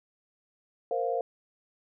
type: chord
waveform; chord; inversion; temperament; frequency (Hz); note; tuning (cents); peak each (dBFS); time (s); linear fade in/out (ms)
sine; Bb suspended second; none; equal; 466.2 / 523.3 / 698.5; Bb4 / C5 / F5; 0 / 0 / 0; -31; 0.91-1.21; 2
effects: none